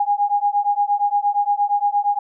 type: beating tone pair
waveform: sine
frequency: 814 / 822.6 Hz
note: G#5 / G#5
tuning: -35 / -17 cents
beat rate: 8.6 Hz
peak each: -19 dBFS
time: 0-2.19 s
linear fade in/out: 5 ms
effects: none